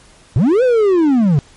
triangle linear two-way sweep, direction up then down, 98 to 523.3 to 132.5 Hz, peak -7 dBFS, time 0.36-1.39 s, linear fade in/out 0 ms, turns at 0.63 s, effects pink hiss -46 dBFS RMS until 1.56 s + MP3 48 kbps

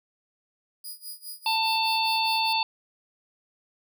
5% pulse tone with tremolo, 4927 Hz, D#8, 18 cents flat, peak -28 dBFS, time 0.84-2.53 s, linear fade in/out 5 ms, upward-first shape sine, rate 4.9 Hz, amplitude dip 90%
harmonic tone, 890 Hz, A5, 20 cents sharp, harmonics 1 / 3 / 4 / 5, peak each -25 / -29 / -31 / -28 dBFS, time 1.46-2.63 s, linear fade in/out 2 ms
effects none

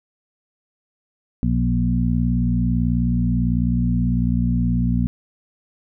harmonic tone with a mistuned harmonic, 59.8 Hz, A#1, 45 cents sharp, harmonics 1 / 2 / 3 / 4, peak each -22 / -22 / -22 / -22 dBFS, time 1.43-5.07 s, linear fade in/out 0 ms, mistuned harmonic 2, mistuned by +20 cents, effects none

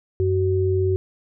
sine tone pair together, 94 / 375.7 Hz, F#2 / F#4, +28 / +26 cents, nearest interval 2 octaves, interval 2398 cents, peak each -20 dBFS, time 0.2-0.96 s, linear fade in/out 0 ms, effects none

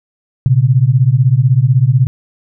sine beating tone pair, 120 / 136 Hz, B2 / C#3, -49 / -33 cents, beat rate 16 Hz, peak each -10 dBFS, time 0.46-2.07 s, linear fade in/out 0 ms, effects none

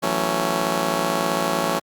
10% pulse chord, F# minor seventh, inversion third, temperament just, 166.5 / 185 / 222 / 277.5 Hz, E3 / F#3 / A3 / C#4, +18 / 0 / +16 / +2 cents, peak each -19 dBFS, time 0.02-1.8 s, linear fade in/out 20 ms, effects Opus 48 kbps

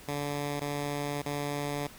10% pulse tone with dropouts, 144.5 Hz, D3, 28 cents flat, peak -23 dBFS, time 0.08-1.87 s, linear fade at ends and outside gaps 5 ms, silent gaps 0.598-0.612 / 1.219-1.258 s, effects pink hiss -50 dBFS RMS until 1.98 s

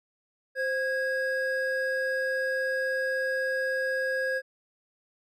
triangle tone pair together, 523.3 / 1646.1 Hz, C5 / G#6, 0 / -16 cents, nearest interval octave + minor sixth, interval 1984 cents, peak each -27 dBFS, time 0.55-4.42 s, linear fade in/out 50 ms, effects none

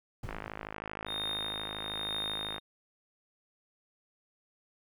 brown noise with exponential decay, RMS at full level -37 dBFS, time 0.23-0.74 s, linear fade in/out 5 ms, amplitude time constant 110 ms
click train, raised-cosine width 0.5 ms, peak -23 dBFS, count 122, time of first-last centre 0.29-2.582 s, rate 52.8 Hz
triangle tone with tremolo, 3679 Hz, A#7, 24 cents flat, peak -31 dBFS, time 1.06-2.6 s, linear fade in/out 50 ms, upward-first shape triangle, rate 1.1 Hz, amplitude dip 60%
effects none

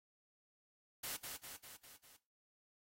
white noise with echo, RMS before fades -43 dBFS, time 1.03-1.17 s, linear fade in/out 10 ms, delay 200 ms, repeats 5, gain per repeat -4 dB, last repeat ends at 2.17 s, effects noise-tail reverb RT60 0.3 s tail -17 dB re dry + AAC 48 kbps

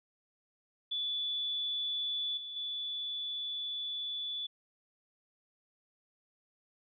sine tone with level steps, 3457 Hz, A7, 31 cents flat, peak -32 / -40 / -35 dBFS, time 0.91-4.47 s, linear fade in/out 10 ms, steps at 2.37 / 2.56 s, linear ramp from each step 5 ms, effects none

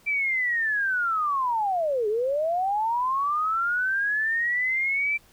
sine linear two-way sweep, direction down then up, 2349 to 407.3 to 2349 Hz, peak -22 dBFS, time 0.06-5.18 s, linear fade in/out 20 ms, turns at 2.08 s, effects pink hiss -57 dBFS RMS until 5.32 s

